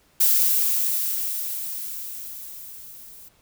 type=noise with level ramp; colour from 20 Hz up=violet; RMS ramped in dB=-17 to -45 dBFS; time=0.2-3.29 s; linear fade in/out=10 ms; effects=pink hiss -60 dBFS RMS until 3.41 s